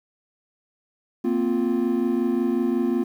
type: chord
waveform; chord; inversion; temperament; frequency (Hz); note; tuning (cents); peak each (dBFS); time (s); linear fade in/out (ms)
triangle; Bb suspended second; none; equal with one note detuned; 233.1 / 258.6 / 349.2; Bb3 / C4 / F4; 0 / -20 / 0; -22; 1.24-3.04; 10
effects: tanh soft clip ceiling -9 dBFS + 9-bit